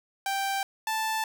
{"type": "tone pair in turn", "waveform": "sawtooth", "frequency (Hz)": [784, 880], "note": ["G5", "A5"], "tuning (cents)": [0, 0], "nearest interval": "major second", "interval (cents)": 200, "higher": "second", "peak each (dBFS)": -23, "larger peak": "neither", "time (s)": [[0.26, 0.63], [0.87, 1.24]], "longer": "neither", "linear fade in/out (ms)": 2, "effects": []}